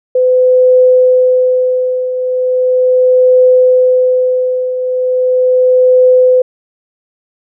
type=tone with tremolo; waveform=sine; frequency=507 Hz; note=B4; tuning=45 cents sharp; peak=-3 dBFS; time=0.15-6.42 s; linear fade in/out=5 ms; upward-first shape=triangle; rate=0.38 Hz; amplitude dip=70%; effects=none